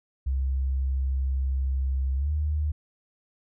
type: tone with pitch glide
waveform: sine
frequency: 66.4 to 75.4 Hz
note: C2 to D2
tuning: +26 to +46 cents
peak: -23 dBFS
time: 0.26-2.72 s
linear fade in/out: 10 ms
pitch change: +220 cents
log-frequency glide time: 2.16-2.31 s
effects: none